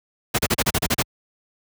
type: noise bursts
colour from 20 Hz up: pink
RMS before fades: -19 dBFS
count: 9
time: 0.34-1.026 s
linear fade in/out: 10 ms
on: 46 ms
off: 34 ms
effects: high-pass 60 Hz 12 dB/octave